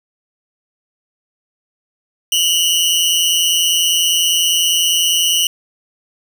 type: tone pair together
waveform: sawtooth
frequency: 2855 / 3025 Hz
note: F7 / F#7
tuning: +37 / +38 cents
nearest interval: minor second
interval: 101 cents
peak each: -12 dBFS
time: 2.32-5.47 s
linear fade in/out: 2 ms
effects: none